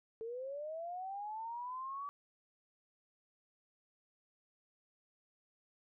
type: linear sweep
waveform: sine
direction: up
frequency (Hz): 440 to 1150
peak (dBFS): -40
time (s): 0.21-2.09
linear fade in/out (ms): 0
effects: none